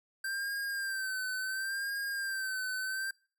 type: tone with vibrato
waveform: square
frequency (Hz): 1568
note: G6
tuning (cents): 0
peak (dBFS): -34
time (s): 0.24-3.11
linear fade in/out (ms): 5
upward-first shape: sine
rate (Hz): 0.71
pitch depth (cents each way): 60
effects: noise-tail reverb RT60 0.4 s tail -24 dB re dry